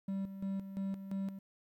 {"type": "tone with tremolo", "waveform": "triangle", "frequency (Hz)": 194.5, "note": "G3", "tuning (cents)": -13, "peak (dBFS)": -32, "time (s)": [0.08, 1.39], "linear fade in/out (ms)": 5, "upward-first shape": "square", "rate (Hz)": 2.9, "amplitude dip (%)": 65, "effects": ["12-bit"]}